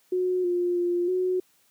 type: tone with pitch steps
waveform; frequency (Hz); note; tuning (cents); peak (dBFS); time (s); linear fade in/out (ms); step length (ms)
sine; 365.5 / 353.1 / 350.5 / 367.5; F#4 / F4 / F4 / F#4; -21 / +19 / +6 / -12; -22; 0.12-1.4; 5; 320
effects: white hiss -64 dBFS RMS until 1.7 s + high-pass 100 Hz 12 dB/octave